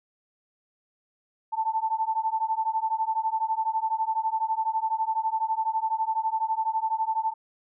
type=beating tone pair; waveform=sine; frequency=880 / 892 Hz; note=A5 / A5; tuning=0 / +23 cents; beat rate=12 Hz; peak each=-27 dBFS; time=1.52-7.34 s; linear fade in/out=20 ms; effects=none